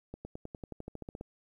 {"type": "accelerating click train", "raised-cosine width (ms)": 2, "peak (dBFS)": -28, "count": 14, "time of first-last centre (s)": [0.14, 1.211], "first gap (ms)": 110, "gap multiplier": 0.95, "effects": ["11-bit"]}